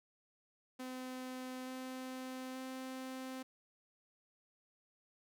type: tone with pitch steps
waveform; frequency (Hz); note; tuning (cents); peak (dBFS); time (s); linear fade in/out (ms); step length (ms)
sawtooth; 256.1 / 258.2 / 260.3; C4 / C4 / C4; -37 / -23 / -9; -39; 0.79-3.43; 10; 880
effects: none